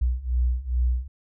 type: beating tone pair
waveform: sine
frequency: 60.2 / 62.6 Hz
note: B1 / B1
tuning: -44 / +24 cents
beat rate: 2.4 Hz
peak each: -25 / -23 dBFS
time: 0.01-1.08 s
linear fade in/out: 10 ms
effects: none